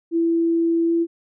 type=tone with pitch glide; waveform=sine; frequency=333.3 to 335.6 Hz; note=E4 to E4; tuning=+19 to +31 cents; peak=-16 dBFS; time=0.11-1.07 s; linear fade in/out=50 ms; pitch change=+12 cents; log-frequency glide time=0.86-0.92 s; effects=none